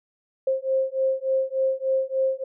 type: beating tone pair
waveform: sine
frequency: 528 / 531.4 Hz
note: C5 / C5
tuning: +16 / +27 cents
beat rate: 3.4 Hz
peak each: -24 dBFS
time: 0.47-2.44 s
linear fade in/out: 5 ms
effects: none